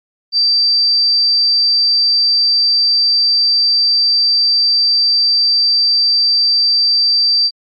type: tone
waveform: sine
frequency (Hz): 4674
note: D8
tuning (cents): -9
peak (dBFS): -9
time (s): 0.32-7.51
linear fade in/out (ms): 50
effects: MP3 32 kbps